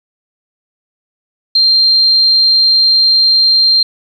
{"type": "tone", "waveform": "sine", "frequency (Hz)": 4175, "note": "C8", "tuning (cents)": -5, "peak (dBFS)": -6, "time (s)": [1.55, 3.83], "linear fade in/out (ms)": 5, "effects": ["7-bit"]}